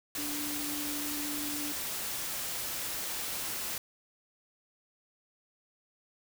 sine tone in noise, 293.7 Hz, D4, in tune, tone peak -38 dBFS, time 0.18-1.72 s, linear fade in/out 2 ms, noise white, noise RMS -36 dBFS, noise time 0.15-3.78 s, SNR -5 dB, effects none

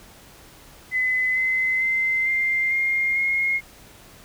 sine tone with pitch steps, 2022 / 2047 / 2072 / 2097 / 2123 / 2148 Hz, B6 / C7 / C7 / C7 / C7 / C7, +40 / -38 / -17 / +3 / +25 / +45 cents, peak -19 dBFS, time 0.91-3.61 s, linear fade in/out 50 ms, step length 450 ms, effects pink hiss -48 dBFS RMS until 4.24 s

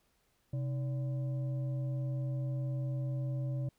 sine tone with frequency modulation, 130.81 Hz, C3, in tune, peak -32 dBFS, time 0.53-3.69 s, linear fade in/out 5 ms, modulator 443 Hz, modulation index 0.34, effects pink hiss -74 dBFS RMS until 3.78 s

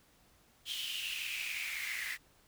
pink noise with high-pass filter sweep, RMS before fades -39 dBFS, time 0.65-2.18 s, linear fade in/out 50 ms, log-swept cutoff 3200 to 1900 Hz, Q 7.6, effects pink hiss -66 dBFS RMS until 2.47 s

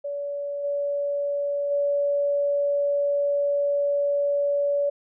sine tone with level steps, 571 Hz, D5, 49 cents flat, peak -27 / -23 / -20 dBFS, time 0.04-4.9 s, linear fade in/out 10 ms, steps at 0.63 / 1.7 s, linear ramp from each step 20 ms, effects none

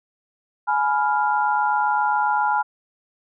sine chord, F diminished, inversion first, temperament equal with one note detuned, 840.3 / 987.8 / 1396.9 Hz, Ab5 / Cb6 / F6, +20 / 0 / 0 cents, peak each -20 / -23 / -24 dBFS, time 0.67-2.63 s, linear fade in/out 20 ms, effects none

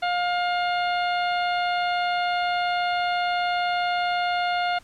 harmonic tone, 709 Hz, F5, 26 cents sharp, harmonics 1 / 2 / 3 / 4 / 5 / 6, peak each -23 / -29 / -33 / -35 / -37 / -39 dBFS, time 0.02-4.79 s, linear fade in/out 10 ms, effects pink hiss -54 dBFS RMS until 4.83 s + low-pass 10000 Hz 12 dB/octave

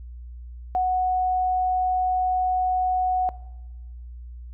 sine tone, 738 Hz, F#5, 5 cents flat, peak -19 dBFS, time 0.75-3.29 s, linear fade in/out 0 ms, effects noise-tail reverb RT60 1.0 s tail -19 dB re dry + added 60 Hz sine -36 dBFS peak until 4.53 s

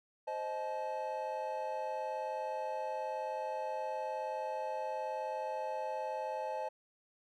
triangle chord, A diminished, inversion first, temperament equal with one note detuned, 523.3 / 622.3 / 862.9 Hz, C5 / Eb5 / A5, 0 / 0 / -34 cents, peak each -39 / -39 / -37 dBFS, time 0.27-6.69 s, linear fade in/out 10 ms, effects none

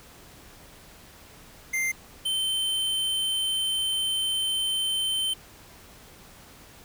square tone pair in turn, 2093 / 3092 Hz, C7 / G7, 0 / -24 cents, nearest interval perfect fifth, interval 676 cents, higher second, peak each -25 dBFS, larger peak neither, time 1.73-1.92 / 2.25-5.34 s, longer second, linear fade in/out 10 ms, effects pink hiss -50 dBFS RMS until 6.84 s

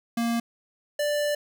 square tone pair in turn, 233.1 / 588.6 Hz, A#3 / D5, 0 / +4 cents, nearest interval octave + major third, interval 1604 cents, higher second, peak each -24 dBFS, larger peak neither, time 0.17-0.4 / 0.99-1.35 s, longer second, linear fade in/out 5 ms, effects none

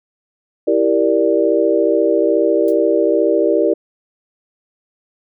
sine chord, E half-diminished seventh, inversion none, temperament equal, 329.6 / 392 / 466.2 / 587.3 Hz, E4 / G4 / Bb4 / D5, 0 / 0 / 0 / 0 cents, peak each -17 dBFS, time 0.67-3.74 s, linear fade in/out 10 ms
blue noise with exponential decay, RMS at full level -35 dBFS, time 2.68-2.78 s, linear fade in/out 2 ms, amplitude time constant 21 ms
effects none

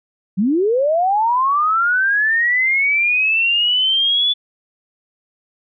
sine linear sweep, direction up, 174.61 to 3470 Hz, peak -13 dBFS, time 0.37-4.34 s, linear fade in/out 20 ms, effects none

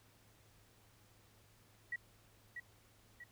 sine tone with echo, 1928 Hz, B6, 42 cents flat, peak -37 dBFS, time 1.92-1.96 s, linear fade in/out 5 ms, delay 640 ms, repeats 2, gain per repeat -6 dB, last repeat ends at 3.24 s, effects added 106 Hz sine -69 dBFS peak until 3.31 s + pink hiss -68 dBFS RMS until 3.31 s

